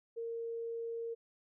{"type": "tone", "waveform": "sine", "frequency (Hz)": 461.4, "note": "A#4", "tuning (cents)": -18, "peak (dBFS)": -37, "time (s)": [0.16, 1.15], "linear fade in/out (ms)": 20, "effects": []}